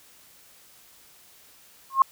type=tone with exponential growth; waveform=sine; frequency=1074 Hz; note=C6; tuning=45 cents sharp; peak=-9 dBFS; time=1.9-2.02 s; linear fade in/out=2 ms; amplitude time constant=26 ms; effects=white hiss -54 dBFS RMS until 2.11 s